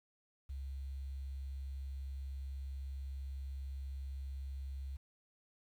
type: tone with quantisation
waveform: sine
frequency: 67.7 Hz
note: C#2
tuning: 40 cents flat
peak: -40 dBFS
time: 0.49-4.97 s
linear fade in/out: 10 ms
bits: 11
effects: none